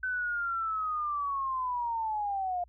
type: linear sweep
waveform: sine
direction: down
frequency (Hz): 1523 to 698.5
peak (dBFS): -29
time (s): 0.03-2.64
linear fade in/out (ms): 5
effects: added 60 Hz sine -56 dBFS peak until 2.68 s